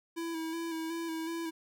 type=tone with vibrato; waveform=square; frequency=328.2 Hz; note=E4; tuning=8 cents flat; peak=-35 dBFS; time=0.16-1.51 s; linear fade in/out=20 ms; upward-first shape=square; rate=2.7 Hz; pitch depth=27 cents each way; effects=none